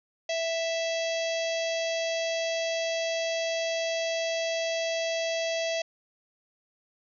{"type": "harmonic tone", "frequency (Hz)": 659.3, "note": "E5", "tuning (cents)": 0, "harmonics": [1, 3, 4, 5, 6, 7, 8, 9, 10], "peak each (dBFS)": [-28, -38, -37, -38, -44, -41, -45, -42, -47], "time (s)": [0.29, 5.82], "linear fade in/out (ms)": 5, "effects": []}